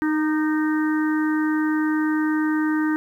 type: harmonic tone with a mistuned harmonic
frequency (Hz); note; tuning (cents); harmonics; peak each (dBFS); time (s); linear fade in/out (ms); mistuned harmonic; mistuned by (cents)
309.3; D#4; -10; 1 / 3 / 4 / 5 / 6; -19 / -33 / -34 / -31 / -33; 0.02-2.96; 0; 4; -27
effects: 9-bit